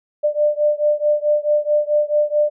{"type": "beating tone pair", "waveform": "sine", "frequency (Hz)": [594, 598.6], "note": ["D5", "D5"], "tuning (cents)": [20, 33], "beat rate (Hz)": 4.6, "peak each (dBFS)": [-17, -18], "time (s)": [0.23, 2.5], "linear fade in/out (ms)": 20, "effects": []}